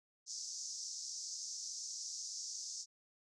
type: band-pass noise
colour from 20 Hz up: white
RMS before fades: -45 dBFS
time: 0.26-2.86 s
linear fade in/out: 50 ms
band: 5100 to 6600 Hz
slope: 48 dB/octave
effects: none